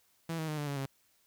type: tone with pitch steps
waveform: sawtooth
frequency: 164.81 / 158.65 / 152.71 / 147 / 141.5 / 136.21 Hz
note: E3 / D#3 / D#3 / D3 / C#3 / C#3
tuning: 0 / +34 / -32 / +2 / +36 / -30 cents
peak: -30 dBFS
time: 0.29-0.86 s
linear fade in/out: 5 ms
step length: 95 ms
effects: white hiss -70 dBFS RMS until 1.26 s